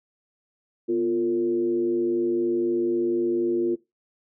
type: tone with frequency modulation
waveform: sine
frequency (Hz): 349.2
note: F4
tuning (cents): 0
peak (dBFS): -20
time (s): 0.88-3.76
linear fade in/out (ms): 20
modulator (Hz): 104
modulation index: 0.6
effects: noise-tail reverb RT60 0.2 s tail -18 dB re dry